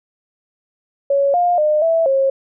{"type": "tone with pitch steps", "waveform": "sine", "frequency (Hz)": [558, 706, 607, 658, 540], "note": ["C#5", "F5", "D#5", "E5", "C#5"], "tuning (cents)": [11, 19, -43, -3, -45], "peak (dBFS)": -12, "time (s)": [1.1, 2.3], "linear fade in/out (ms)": 5, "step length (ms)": 240, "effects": []}